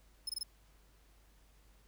sawtooth tone bursts, 5170 Hz, E8, 34 cents flat, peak -33 dBFS, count 4, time 0.27-0.432 s, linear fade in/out 5 ms, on 24 ms, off 22 ms, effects added 50 Hz sine -63 dBFS peak until 1.87 s + pink hiss -69 dBFS RMS until 1.87 s

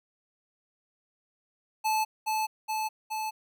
square tone with echo, 869 Hz, A5, 22 cents flat, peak -25 dBFS, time 1.84-2.05 s, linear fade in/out 20 ms, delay 420 ms, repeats 3, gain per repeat -2 dB, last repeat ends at 3.31 s, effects none

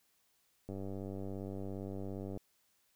click train, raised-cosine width 2 ms, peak -30 dBFS, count 165, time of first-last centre 0.69-2.374 s, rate 97.4 Hz, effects white hiss -74 dBFS RMS until 2.95 s

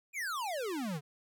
square exponential sweep, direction down, 2489 to 136.4 Hz, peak -35 dBFS, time 0.13-1.01 s, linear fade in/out 50 ms, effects none

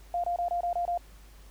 sine tone bursts, 698.5 Hz, F5, in tune, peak -26 dBFS, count 7, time 0.14-0.976 s, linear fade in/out 2 ms, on 98 ms, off 25 ms, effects added 50 Hz sine -49 dBFS peak until 1.5 s + pink hiss -58 dBFS RMS until 1.5 s

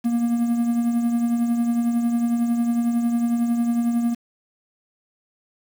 triangle tone with tremolo, 235.5 Hz, A#3, 18 cents sharp, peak -14 dBFS, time 0.04-4.15 s, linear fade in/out 20 ms, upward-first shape triangle, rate 11 Hz, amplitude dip 50%, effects 7-bit

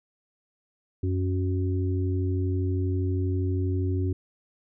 harmonic tone, 92.5 Hz, F#2, in tune, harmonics 1 / 3 / 4, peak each -24 / -32 / -33 dBFS, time 1.03-4.13 s, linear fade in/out 5 ms, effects none

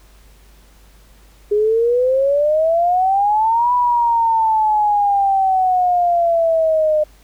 sine exponential two-way sweep, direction up then down, 410 to 987.8 to 606 Hz, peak -12 dBFS, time 1.51-7.04 s, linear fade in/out 10 ms, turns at 3.73 s, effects added 50 Hz sine -45 dBFS peak until 7.23 s + pink hiss -52 dBFS RMS until 7.23 s

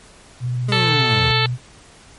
sine tone with vibrato, 123.6 Hz, B2, 2 cents sharp, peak -19 dBFS, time 0.4-1.58 s, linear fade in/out 50 ms, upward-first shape triangle, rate 16 Hz, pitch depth 35 cents each way
25% pulse linear sweep, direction down, 211.1 to 66.6 Hz, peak -19 dBFS, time 0.68-1.32 s, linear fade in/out 10 ms
harmonic tone, 440 Hz, A4, in tune, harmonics 1 / 2 / 3 / 4 / 5 / 6 / 7 / 8 / 9 / 10, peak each -25 / -25 / -25 / -25 / -25 / -25 / -25 / -25 / -25 / -25 dBFS, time 0.72-1.46 s, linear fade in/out 2 ms
effects pink hiss -46 dBFS RMS until 2.18 s + MP3 48 kbps

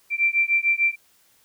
sine beating tone pair, 2349 / 2355.7 Hz, D7 / D7, 0 / +5 cents, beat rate 6.7 Hz, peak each -21 dBFS, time 0.1-0.96 s, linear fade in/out 50 ms, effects white hiss -60 dBFS RMS until 1.44 s

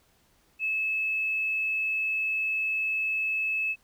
triangle tone with tanh clipping, 2600 Hz, E7, 24 cents flat, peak -25 dBFS, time 0.59-3.76 s, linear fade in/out 50 ms, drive 2 dB, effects pink hiss -65 dBFS RMS until 3.83 s

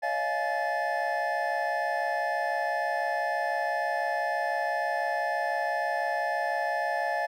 triangle tone cluster, 564 / 628 / 694 / 843 / 1745 Hz, C#5 / D#5 / F5 / G#5 / A6, +30 / +16 / -11 / +26 / -15 cents, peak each -34 / -33 / -29 / -30 / -31 dBFS, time 0.02-7.27 s, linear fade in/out 20 ms, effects none

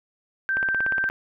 sine tone, 1564 Hz, G6, 4 cents flat, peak -21 dBFS, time 0.49-1.09 s, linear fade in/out 0 ms
click train, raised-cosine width 0.5 ms, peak -16 dBFS, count 10, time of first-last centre 0.57-1.099 s, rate 17 Hz
effects none

